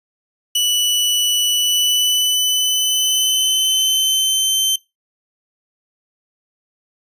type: tone with pitch glide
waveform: sawtooth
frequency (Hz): 2960 to 3098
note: F#7 to G7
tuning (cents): 0 to -21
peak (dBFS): -11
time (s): 0.55-4.76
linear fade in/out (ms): 5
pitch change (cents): +79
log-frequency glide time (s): 1.5-4.6
effects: noise-tail reverb RT60 0.2 s tail -19 dB re dry + resampled to 32000 Hz